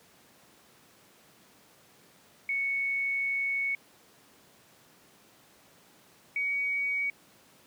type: tone pair in turn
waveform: sine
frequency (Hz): 2217 / 2252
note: C#7 / C#7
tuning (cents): 0 / +27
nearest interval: unison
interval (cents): 27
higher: second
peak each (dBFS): -27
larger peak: neither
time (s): 2.49-3.75 / 6.36-7.1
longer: first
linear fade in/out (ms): 2
effects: pink hiss -59 dBFS RMS until 7.66 s + high-pass 150 Hz 12 dB/octave